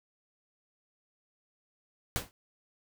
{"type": "noise with exponential decay", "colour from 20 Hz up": "pink", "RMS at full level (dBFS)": -28, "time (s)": [2.16, 2.31], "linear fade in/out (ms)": 0, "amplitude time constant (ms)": 32, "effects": []}